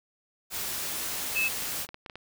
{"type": "noise", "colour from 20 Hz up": "white", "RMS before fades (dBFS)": -33, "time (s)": [0.5, 1.87], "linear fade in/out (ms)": 50}
{"type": "tone", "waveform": "sine", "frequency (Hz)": 2607, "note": "E7", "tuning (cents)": -20, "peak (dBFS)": -24, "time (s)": [1.35, 1.49], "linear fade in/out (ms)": 20}
{"type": "clicks", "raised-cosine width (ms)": 0.3, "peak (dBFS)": -25, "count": 12, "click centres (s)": [1.351, 1.388, 1.546, 1.583, 1.624, 1.803, 1.848, 1.89, 1.944, 2.062, 2.098, 2.156]}
{"effects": []}